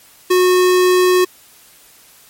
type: tone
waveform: square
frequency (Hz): 364.7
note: F#4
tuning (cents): -25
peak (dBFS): -10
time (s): 0.3-1.25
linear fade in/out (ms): 10
effects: white hiss -46 dBFS RMS until 2.29 s + MP3 64 kbps